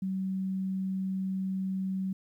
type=tone; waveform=sine; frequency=190 Hz; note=F#3; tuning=46 cents sharp; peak=-29 dBFS; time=0.02-2.13 s; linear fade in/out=5 ms; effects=11-bit